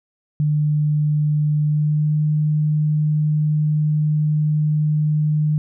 sine tone with pitch glide, 150 to 151.92 Hz, D3 to D#3, +37 to -41 cents, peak -15 dBFS, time 0.4-5.58 s, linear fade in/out 0 ms, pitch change +22 cents, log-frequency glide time 1.67-2.19 s, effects none

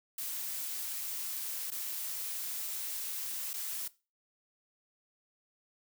blue noise with dropouts, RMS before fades -38 dBFS, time 0.18-3.88 s, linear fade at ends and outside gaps 5 ms, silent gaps 1.705-1.716 / 3.533-3.538 s, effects noise-tail reverb RT60 0.3 s tail -19 dB re dry

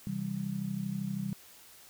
sine chord, C major, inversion none, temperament just, 130.81 / 163.52 / 196.22 Hz, C3 / E3 / G3, 0 / -14 / +2 cents, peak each -40 / -38 / -34 dBFS, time 0.07-1.33 s, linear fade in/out 0 ms, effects white hiss -55 dBFS RMS until 1.89 s

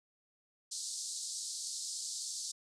white band-pass noise, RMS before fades -41 dBFS, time 0.71-2.52 s, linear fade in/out 10 ms, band 4100 to 8800 Hz, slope 48 dB/octave, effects none

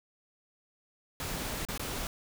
pink noise with dropouts, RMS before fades -36 dBFS, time 1.2-2.07 s, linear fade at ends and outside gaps 1 ms, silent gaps 1.651-1.686 / 1.777-1.795 s, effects none

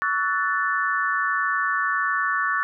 sine chord, F# minor seventh, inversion second, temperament equal with one note detuned, 1127.5 / 1318.5 / 1480 / 1760 Hz, C#6 / E6 / F#6 / A6, +29 / 0 / 0 / 0 cents, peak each -25 / -30 / -26 / -25 dBFS, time 0.02-2.63 s, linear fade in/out 0 ms, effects none

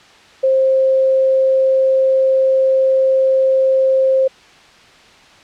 sine tone, 529 Hz, C5, 19 cents sharp, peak -10 dBFS, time 0.43-4.28 s, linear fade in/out 10 ms, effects white hiss -44 dBFS RMS until 5.43 s + low-pass 4000 Hz 12 dB/octave

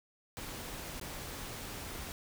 pink noise with dropouts, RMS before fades -43 dBFS, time 0.37-2.12 s, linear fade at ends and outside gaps 0 ms, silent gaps 0.998-1.013 s, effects none

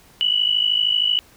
sine tone pair together, 2928 / 2981 Hz, F#7 / F#7, -19 / +12 cents, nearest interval unison, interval 31 cents, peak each -19 dBFS, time 0.21-1.19 s, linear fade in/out 0 ms, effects pink hiss -51 dBFS RMS until 1.36 s

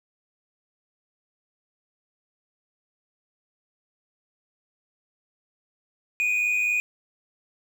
triangle tone pair together, 2370 / 2474 Hz, D7 / D#7, +15 / -10 cents, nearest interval minor second, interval 75 cents, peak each -29 / -20 dBFS, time 6.2-6.8 s, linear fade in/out 0 ms, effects none

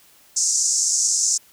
white band-pass noise, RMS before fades -20 dBFS, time 0.36-1.38 s, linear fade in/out 10 ms, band 5700 to 7600 Hz, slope 48 dB/octave, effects white hiss -53 dBFS RMS until 1.52 s

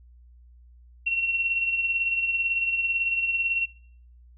sine tone with tremolo, 2726 Hz, F7, 43 cents flat, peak -20 dBFS, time 1.06-3.66 s, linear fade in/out 10 ms, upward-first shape triangle, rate 18 Hz, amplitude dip 60%, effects noise-tail reverb RT60 0.6 s tail -21 dB re dry + added 60 Hz sine -49 dBFS peak until 4.37 s

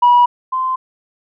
sine tone pair in turn, 971 / 1035.9 Hz, B5 / C6, -30 / -18 cents, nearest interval minor second, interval 112 cents, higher second, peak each -5 / -15 dBFS, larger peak first, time 0.02-0.26 / 0.52-0.76 s, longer neither, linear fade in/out 10 ms, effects tanh soft clip ceiling -4 dBFS

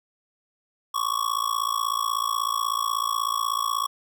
square tone with amplitude modulation, 1117 Hz, C#6, 13 cents sharp, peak -20 dBFS, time 0.94-3.87 s, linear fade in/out 10 ms, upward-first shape sine, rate 56.3 Hz, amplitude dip 100%, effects none

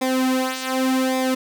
sawtooth tone with flanger, 259.6 Hz, C4, 13 cents flat, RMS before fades -21 dBFS, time 0.01-1.35 s, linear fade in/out 10 ms, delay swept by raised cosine 0.68 to 3.78 ms, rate 0.86 Hz, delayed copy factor -0.8, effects none

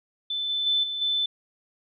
sine tone with level steps, 3520 Hz, A7, in tune, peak -26 / -24 / -20 / -28 / -22 dBFS, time 0.3-1.26 s, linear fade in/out 5 ms, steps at 0.49 / 0.66 / 0.83 / 1.01 s, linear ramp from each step 10 ms, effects none

